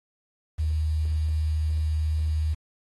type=tone with quantisation; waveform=sine; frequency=77.78 Hz; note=D#2; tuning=in tune; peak=-22 dBFS; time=0.58-2.55 s; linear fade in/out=20 ms; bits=8; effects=AAC 32 kbps